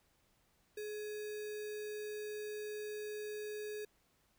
sine tone with sample-and-hold, 422.5 Hz, G#4, 30 cents sharp, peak -40 dBFS, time 0.77-3.85 s, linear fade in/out 5 ms, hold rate 2100 Hz, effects pink hiss -74 dBFS RMS until 4.38 s

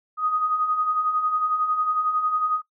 sine beating tone pair, 1238 / 1249 Hz, D#6 / D#6, -9 / +6 cents, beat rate 11 Hz, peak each -30 / -21 dBFS, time 0.17-2.62 s, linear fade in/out 50 ms, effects noise-tail reverb RT60 0.1 s tail -18 dB re dry

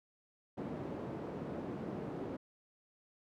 white band-pass noise, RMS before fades -42 dBFS, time 0.57-2.37 s, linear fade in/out 10 ms, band 130 to 390 Hz, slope 12 dB/octave, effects none

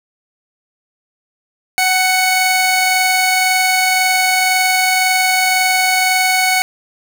sawtooth tone pair together, 746.3 / 2217 Hz, F#5 / C#7, +15 / 0 cents, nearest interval octave + perfect fifth, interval 1885 cents, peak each -11 dBFS, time 1.78-6.62 s, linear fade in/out 0 ms, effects none

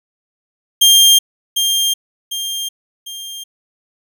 sawtooth tone with echo, 3198 Hz, G7, 34 cents sharp, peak -3 dBFS, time 0.81-1.19 s, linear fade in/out 10 ms, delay 750 ms, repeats 3, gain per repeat -7 dB, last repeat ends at 3.44 s, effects none

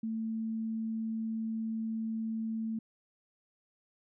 sine tone, 222.9 Hz, A3, 23 cents sharp, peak -32 dBFS, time 0.03-2.79 s, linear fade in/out 5 ms, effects none

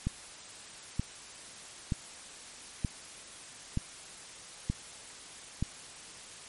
click train, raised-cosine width 5 ms, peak -17 dBFS, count 7, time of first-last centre 0.07-5.626 s, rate 1.08 Hz, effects white hiss -48 dBFS RMS until 6.48 s + MP3 48 kbps

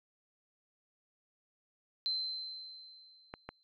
sine tone with exponential decay, 4089 Hz, C8, 41 cents flat, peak -30 dBFS, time 2.06-3.63 s, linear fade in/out 0 ms, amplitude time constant 340 ms
clicks, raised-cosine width 0.5 ms, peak -26 dBFS, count 2, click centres 3.339 / 3.49 s
effects none

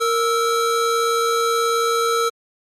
square tone pair together, 463.7 / 1312.5 Hz, A#4 / E6, -9 / -8 cents, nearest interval octave + tritone, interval 1801 cents, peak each -20 dBFS, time 0-2.3 s, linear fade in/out 20 ms, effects low-pass 12000 Hz 12 dB/octave + MP3 64 kbps

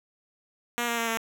5% pulse tone with pitch steps, 238.8 / 234.6 / 230.4 / 226.3 Hz, A#3 / A#3 / A#3 / A3, +42 / +11 / -20 / +49 cents, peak -15 dBFS, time 0.78-1.172 s, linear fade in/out 0 ms, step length 98 ms, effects none

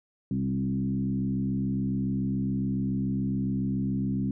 sine tone with frequency modulation, 196 Hz, G3, in tune, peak -25 dBFS, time 0.31-4.31 s, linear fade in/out 2 ms, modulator 67.1 Hz, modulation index 1.2, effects none

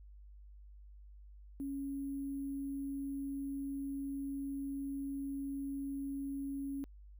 sine tone with sample-and-hold, 276.4 Hz, C#4, 5 cents flat, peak -37 dBFS, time 1.6-6.84 s, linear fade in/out 0 ms, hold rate 11025 Hz, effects added 50 Hz sine -52 dBFS peak until 7.19 s

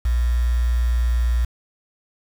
sine tone with quantisation, 59.7 Hz, A#1, 42 cents sharp, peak -16 dBFS, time 0.05-1.45 s, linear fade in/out 5 ms, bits 6, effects none

